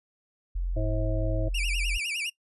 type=tone; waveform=sine; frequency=43.65 Hz; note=F1; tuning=in tune; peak=-26 dBFS; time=0.55-1.98 s; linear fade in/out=10 ms
type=harmonic tone; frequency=107 Hz; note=A2; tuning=48 cents flat; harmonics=1 / 3 / 5 / 6; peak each=-30 / -34 / -35 / -35 dBFS; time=0.76-1.49 s; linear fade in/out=10 ms
type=tone with vibrato; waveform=40% pulse; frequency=2561 Hz; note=D#7; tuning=49 cents sharp; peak=-28 dBFS; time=1.54-2.3 s; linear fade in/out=10 ms; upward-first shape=sine; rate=9.8 Hz; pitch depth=200 cents each way
effects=noise-tail reverb RT60 0.1 s tail -20 dB re dry + resampled to 24000 Hz